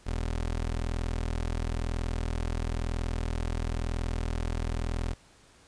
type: tone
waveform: 25% pulse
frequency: 41 Hz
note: E1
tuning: 9 cents flat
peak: -25 dBFS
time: 0.06-5.14 s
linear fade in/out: 10 ms
effects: pink hiss -58 dBFS RMS until 5.67 s + resampled to 22050 Hz